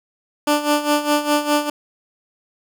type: tone with tremolo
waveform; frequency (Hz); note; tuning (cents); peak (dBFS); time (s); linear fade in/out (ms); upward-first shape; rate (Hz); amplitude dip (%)
15% pulse; 295.1; D4; +8; -7; 0.47-1.7; 5; sine; 4.9; 75
effects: none